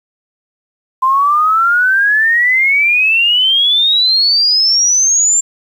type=exponential sweep; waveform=sine; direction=up; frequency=1032 to 7390 Hz; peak=-8 dBFS; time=1.02-5.41 s; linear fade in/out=10 ms; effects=7-bit